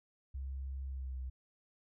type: tone with pitch glide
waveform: sine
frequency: 67 to 64.34 Hz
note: C2 to C2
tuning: +42 to -28 cents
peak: -38 dBFS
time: 0.34-1.3 s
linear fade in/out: 10 ms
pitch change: -70 cents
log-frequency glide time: 0.87-1.17 s
effects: none